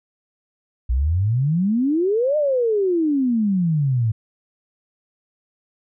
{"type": "exponential two-way sweep", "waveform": "sine", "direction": "up then down", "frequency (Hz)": [57.6, 617, 106.9], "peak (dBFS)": -16, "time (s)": [0.89, 4.12], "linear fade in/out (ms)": 10, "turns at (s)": 2.37, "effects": []}